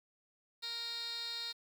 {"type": "tone with band-pass filter", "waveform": "15% pulse", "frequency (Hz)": 466.2, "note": "A#4", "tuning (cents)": 0, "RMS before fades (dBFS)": -41, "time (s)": [0.62, 1.53], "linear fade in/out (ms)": 20, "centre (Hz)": 3900, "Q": 8.7, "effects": ["10-bit"]}